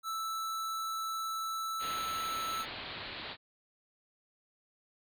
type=tone; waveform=square; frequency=1318.5 Hz; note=E6; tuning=in tune; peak=-35 dBFS; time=0.03-2.66 s; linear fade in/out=50 ms
type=low-pass noise; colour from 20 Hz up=white; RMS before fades=-43 dBFS; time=1.79-3.37 s; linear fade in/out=50 ms; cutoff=4400 Hz; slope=96 dB/octave
effects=none